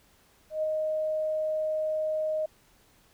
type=tone with ADSR envelope; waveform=sine; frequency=622.3 Hz; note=D#5; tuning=in tune; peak=-24 dBFS; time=0.5-2.46 s; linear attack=130 ms; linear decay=12 ms; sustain=-2 dB; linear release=7 ms; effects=pink hiss -62 dBFS RMS until 3.13 s